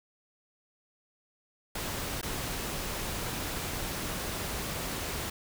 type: noise with dropouts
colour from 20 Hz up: pink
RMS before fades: -35 dBFS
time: 1.75-5.3 s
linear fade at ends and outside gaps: 5 ms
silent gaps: 2.214-2.228 s
effects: none

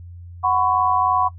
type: chord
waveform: sine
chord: F# suspended fourth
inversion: none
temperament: equal with one note detuned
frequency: 740 / 1005.6 / 1108.7 Hz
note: F#5 / B5 / C#6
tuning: 0 / +31 / 0 cents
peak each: -20 dBFS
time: 0.43-1.29 s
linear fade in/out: 20 ms
effects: noise-tail reverb RT60 0.1 s tail -18 dB re dry + added 87 Hz sine -35 dBFS peak until 1.38 s

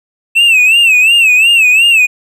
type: tone with vibrato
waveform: triangle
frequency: 2637 Hz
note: E7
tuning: in tune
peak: -3 dBFS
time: 0.35-2.07 s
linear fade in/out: 20 ms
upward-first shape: sine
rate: 2.8 Hz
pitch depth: 120 cents each way
effects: none

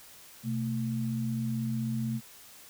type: tone pair together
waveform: sine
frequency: 126.8 / 222.6 Hz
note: B2 / A3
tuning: +46 / +20 cents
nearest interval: minor seventh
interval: 974 cents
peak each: -32 / -31 dBFS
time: 0.43-2.21 s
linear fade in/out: 50 ms
effects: white hiss -52 dBFS RMS until 2.69 s

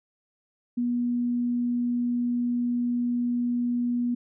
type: tone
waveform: sine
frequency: 242 Hz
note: B3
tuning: 35 cents flat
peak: -23 dBFS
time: 0.77-4.15 s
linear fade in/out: 10 ms
effects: none

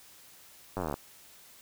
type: slowing click train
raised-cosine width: 1 ms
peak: -19 dBFS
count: 15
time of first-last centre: 0.77-0.941 s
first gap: 10 ms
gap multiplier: 1.03
effects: white hiss -55 dBFS RMS until 1.61 s

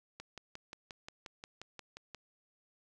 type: click train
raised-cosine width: 0.2 ms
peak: -28 dBFS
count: 12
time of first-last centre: 0.2-2.147 s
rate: 5.65 Hz
effects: none

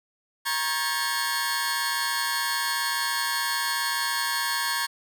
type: tone cluster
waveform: sawtooth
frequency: 943 / 1094 / 1600 / 1719 / 4370 Hz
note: A#5 / C#6 / G6 / A6 / C#8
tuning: +20 / -23 / +35 / -41 / -26 cents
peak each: -28 dBFS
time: 0.45-4.87 s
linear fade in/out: 20 ms
effects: none

